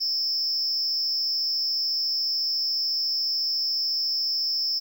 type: tone with amplitude modulation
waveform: triangle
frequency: 5250 Hz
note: E8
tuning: 8 cents flat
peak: -18 dBFS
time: 0-4.8 s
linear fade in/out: 20 ms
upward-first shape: sine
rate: 234 Hz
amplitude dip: 95%
effects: 10-bit